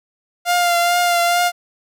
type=tone with vibrato; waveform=sawtooth; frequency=698.5 Hz; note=F5; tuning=in tune; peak=-10 dBFS; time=0.45-1.52 s; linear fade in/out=50 ms; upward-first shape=triangle; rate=2.3 Hz; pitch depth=27 cents each way; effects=none

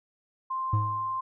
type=tone; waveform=sine; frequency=1048 Hz; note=C6; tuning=2 cents sharp; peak=-28 dBFS; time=0.5-1.21 s; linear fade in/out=10 ms
type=tone with exponential decay; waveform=triangle; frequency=106.1 Hz; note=G#2; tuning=38 cents sharp; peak=-18 dBFS; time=0.73-1.19 s; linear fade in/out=5 ms; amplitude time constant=100 ms
effects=none

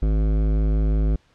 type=tone with hard clipping; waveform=sine; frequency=52.8 Hz; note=G#1; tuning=29 cents sharp; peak=-19 dBFS; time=0.02-1.16 s; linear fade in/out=5 ms; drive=15 dB; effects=pink hiss -60 dBFS RMS until 1.34 s + low-pass 5000 Hz 12 dB/octave

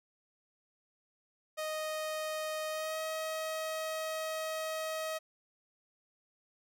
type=tone with pitch glide; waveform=sawtooth; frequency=622.3 to 633.5 Hz; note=D#5 to D#5; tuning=0 to +31 cents; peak=-31 dBFS; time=1.57-5.19 s; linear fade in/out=20 ms; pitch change=+31 cents; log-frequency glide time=2.7-2.99 s; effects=none

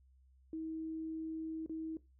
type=tone with dropouts; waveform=sine; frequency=320 Hz; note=D#4; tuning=49 cents sharp; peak=-38 dBFS; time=0.53-1.97 s; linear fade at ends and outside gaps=2 ms; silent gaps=1.662-1.695 s; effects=noise-tail reverb RT60 0.2 s tail -17 dB re dry + added 65 Hz sine -63 dBFS peak until 2.19 s

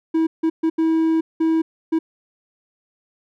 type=tone bursts at uneven times; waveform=triangle; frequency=323.2 Hz; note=E4; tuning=34 cents flat; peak=-13 dBFS; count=6; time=0.14-0.27 / 0.43-0.5 / 0.63-0.7 / 0.78-1.21 / 1.4-1.62 / 1.92-1.99 s; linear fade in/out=10 ms; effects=none

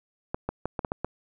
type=clicks; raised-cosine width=1 ms; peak=-14 dBFS; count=7; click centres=0.345 / 0.49 / 0.656 / 0.792 / 0.848 / 0.919 / 1.046 s; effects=none

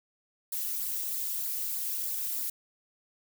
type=noise with flanger; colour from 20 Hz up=violet; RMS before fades=-33 dBFS; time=0.52-2.5 s; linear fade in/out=5 ms; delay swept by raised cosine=0.32 to 3.92 ms; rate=3.2 Hz; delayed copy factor=-0.75; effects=none

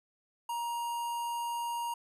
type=tone with notch filter; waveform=square; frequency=943 Hz; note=A#5; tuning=20 cents sharp; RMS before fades=-35 dBFS; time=0.49-1.94 s; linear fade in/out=5 ms; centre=4100 Hz; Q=1; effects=resampled to 32000 Hz

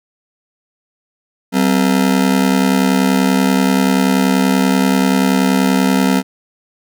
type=ring-modulated tone; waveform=40% pulse; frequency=225.7 Hz; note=A3; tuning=44 cents sharp; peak=-7 dBFS; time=1.52-6.23 s; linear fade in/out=50 ms; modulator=35.2 Hz; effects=none

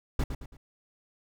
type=noise with echo; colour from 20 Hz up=brown; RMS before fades=-25 dBFS; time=0.19-0.24 s; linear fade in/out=5 ms; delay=110 ms; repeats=3; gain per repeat=-8 dB; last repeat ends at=0.57 s; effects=none

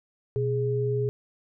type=tone pair together; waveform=sine; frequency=123.27 / 415.3 Hz; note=B2 / G#4; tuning=-3 / 0 cents; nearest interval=octave + major sixth; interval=2103 cents; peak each=-26 dBFS; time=0.36-1.09 s; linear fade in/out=0 ms; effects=none

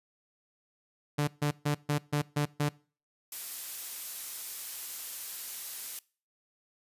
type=tone bursts; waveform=sawtooth; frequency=146.83 Hz; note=D3; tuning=in tune; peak=-22 dBFS; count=7; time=1.18-2.692 s; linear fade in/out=10 ms; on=96 ms; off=140 ms
type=noise; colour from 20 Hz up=blue; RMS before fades=-38 dBFS; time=3.32-5.99 s; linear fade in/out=2 ms
effects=noise-tail reverb RT60 0.4 s tail -23 dB re dry + resampled to 32000 Hz

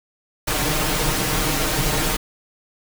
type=noise with comb filter; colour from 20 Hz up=pink; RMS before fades=-21 dBFS; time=0.47-2.17 s; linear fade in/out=10 ms; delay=6.5 ms; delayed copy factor=+0.65; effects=none

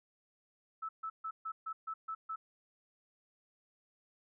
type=tone bursts; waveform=sine; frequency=1309 Hz; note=E6; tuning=13 cents flat; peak=-37 dBFS; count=8; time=0.82-2.36 s; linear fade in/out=10 ms; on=70 ms; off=140 ms; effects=none

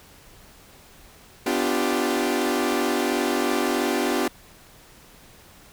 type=chord; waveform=sawtooth; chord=G dominant seventh; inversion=first; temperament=equal with one note detuned; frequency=250.4 / 293.7 / 349.2 / 392 Hz; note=B3 / D4 / F4 / G4; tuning=+24 / 0 / 0 / 0 cents; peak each=-23 dBFS; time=1.46-4.28 s; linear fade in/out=5 ms; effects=pink hiss -50 dBFS RMS until 5.72 s

